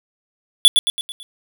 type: tone with echo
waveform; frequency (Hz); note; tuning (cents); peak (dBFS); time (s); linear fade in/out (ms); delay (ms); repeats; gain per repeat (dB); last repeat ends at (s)
square; 3440; A7; -40; -5; 0.65-0.68; 0; 110; 5; -6; 1.23
effects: none